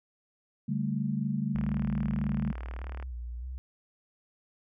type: chord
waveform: sine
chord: D suspended fourth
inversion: none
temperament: equal with one note detuned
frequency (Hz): 143.4 / 196 / 220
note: D3 / G3 / A3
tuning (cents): -41 / 0 / 0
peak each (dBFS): -32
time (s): 0.68-2.52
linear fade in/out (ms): 10
type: tone with vibrato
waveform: sine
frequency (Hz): 61.74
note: B1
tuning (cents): 0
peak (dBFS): -35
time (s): 1.55-3.58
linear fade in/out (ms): 0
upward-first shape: square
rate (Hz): 1.6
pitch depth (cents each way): 61
type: click train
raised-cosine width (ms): 0.5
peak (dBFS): -28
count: 57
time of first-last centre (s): 1.56-3.026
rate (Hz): 38.2
effects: none